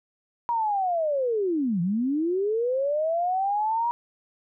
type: linear two-way sweep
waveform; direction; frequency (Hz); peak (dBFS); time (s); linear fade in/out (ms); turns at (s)
sine; down then up; 960 to 164.81 to 960; -22; 0.49-3.91; 0; 1.81
effects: none